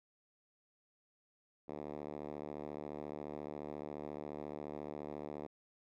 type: tone with band-pass filter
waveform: 5% pulse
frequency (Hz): 74.3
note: D2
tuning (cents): +21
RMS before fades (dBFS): -45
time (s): 1.68-5.47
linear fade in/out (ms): 10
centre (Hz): 370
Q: 0.86
effects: none